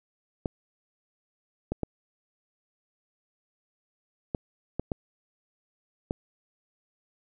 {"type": "clicks", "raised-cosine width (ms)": 2, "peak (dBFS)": -15, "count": 7, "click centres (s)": [0.458, 1.72, 1.833, 4.348, 4.796, 4.918, 6.109], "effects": []}